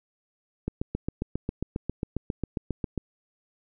click train, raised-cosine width 3 ms, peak -15 dBFS, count 18, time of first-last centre 0.68-2.977 s, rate 7.4 Hz, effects none

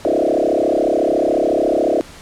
sine tone with frequency modulation, 484.4 Hz, B4, 34 cents flat, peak -13 dBFS, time 0.05-2.01 s, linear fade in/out 0 ms, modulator 34 Hz, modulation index 5.7, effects pink hiss -39 dBFS RMS until 2.21 s + low-pass 9000 Hz 12 dB/octave

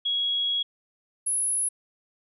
sine tone pair in turn, 3322 / 10547 Hz, G#7 / E9, 0 / 0 cents, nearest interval octave + minor sixth, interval 2000 cents, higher second, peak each -23 dBFS, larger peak neither, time 0.05-0.63 / 1.26-1.69 s, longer first, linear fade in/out 10 ms, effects none

